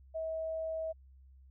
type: tone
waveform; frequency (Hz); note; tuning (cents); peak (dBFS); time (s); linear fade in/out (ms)
sine; 643; E5; -43; -34; 0.14-0.93; 20
effects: added 66 Hz sine -55 dBFS peak until 1.5 s